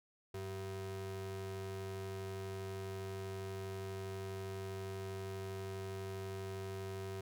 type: ring-modulated tone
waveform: square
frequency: 144.1 Hz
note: D3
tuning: 33 cents flat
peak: -39 dBFS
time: 0.34-7.21 s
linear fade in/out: 5 ms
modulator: 242 Hz
effects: none